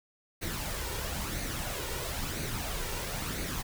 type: noise with flanger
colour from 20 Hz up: pink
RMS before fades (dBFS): -35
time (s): 0.41-3.63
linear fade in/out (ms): 20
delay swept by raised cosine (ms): 0.47 to 2.17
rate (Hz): 1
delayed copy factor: +0.5
effects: none

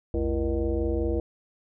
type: tone with frequency modulation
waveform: sine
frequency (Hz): 196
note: G3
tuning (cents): 0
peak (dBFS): -23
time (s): 0.14-1.2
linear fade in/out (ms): 2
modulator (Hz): 139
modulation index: 2.4
effects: none

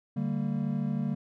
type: chord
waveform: triangle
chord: G minor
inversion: second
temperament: equal with one note detuned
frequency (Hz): 146.83 / 196 / 229.3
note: D3 / G3 / Bb3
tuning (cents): 0 / 0 / -28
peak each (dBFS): -30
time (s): 0.16-1.15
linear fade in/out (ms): 10
effects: none

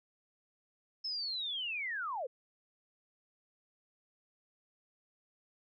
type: linear sweep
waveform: sine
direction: down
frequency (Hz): 5280 to 459.3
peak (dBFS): -35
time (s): 1.04-2.27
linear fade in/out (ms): 10
effects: none

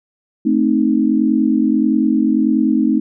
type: chord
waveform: sine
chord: A diminished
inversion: none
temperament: equal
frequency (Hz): 220 / 261.6 / 311.1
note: A3 / C4 / Eb4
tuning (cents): 0 / 0 / 0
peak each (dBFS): -16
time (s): 0.45-3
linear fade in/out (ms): 10
effects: none

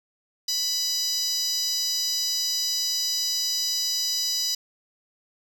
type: tone with high-pass filter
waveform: 10% pulse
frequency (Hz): 987.8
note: B5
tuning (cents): 0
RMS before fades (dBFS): -26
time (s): 0.48-4.55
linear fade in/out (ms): 5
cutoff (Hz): 4900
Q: 3.3
effects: none

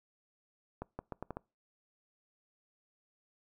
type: accelerating click train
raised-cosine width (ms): 1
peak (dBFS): -25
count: 6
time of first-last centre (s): 0.82-1.37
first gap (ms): 170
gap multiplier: 0.78
effects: noise-tail reverb RT60 0.3 s tail -25 dB re dry

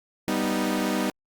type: chord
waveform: sawtooth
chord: G augmented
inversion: none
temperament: equal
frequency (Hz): 196 / 246.9 / 311.1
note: G3 / B3 / D#4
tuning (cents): 0 / 0 / 0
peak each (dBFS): -24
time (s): 0.28-1.1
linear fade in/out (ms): 0
effects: Opus 48 kbps

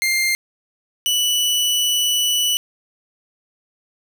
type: tone pair in turn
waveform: sawtooth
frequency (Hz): 2106 / 2963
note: C7 / F#7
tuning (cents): +11 / +2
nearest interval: tritone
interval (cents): 591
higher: second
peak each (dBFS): -13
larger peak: neither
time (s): 0.02-0.35 / 1.06-2.57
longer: second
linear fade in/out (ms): 0
effects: none

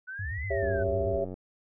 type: exponential two-way sweep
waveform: sine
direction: up then down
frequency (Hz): 1480 to 2075 to 1480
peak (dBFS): -36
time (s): 0.07-0.84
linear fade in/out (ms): 20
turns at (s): 0.45
type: tone with vibrato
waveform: sine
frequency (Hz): 84.2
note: E2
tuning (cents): +37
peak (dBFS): -32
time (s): 0.19-1.18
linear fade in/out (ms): 5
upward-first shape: square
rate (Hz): 8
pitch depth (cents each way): 280
type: chord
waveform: sine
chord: C# diminished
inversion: second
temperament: just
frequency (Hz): 399.1 / 554.4 / 665.2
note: G4 / C#5 / E5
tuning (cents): +31 / 0 / +16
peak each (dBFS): -31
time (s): 0.5-1.25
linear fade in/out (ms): 10
type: click train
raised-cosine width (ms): 2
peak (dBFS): -26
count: 67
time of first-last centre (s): 0.63-1.34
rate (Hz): 92.9
effects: none

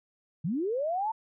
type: linear sweep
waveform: sine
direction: up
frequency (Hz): 139.9 to 913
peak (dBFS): -27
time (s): 0.44-1.12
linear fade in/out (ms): 10
effects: none

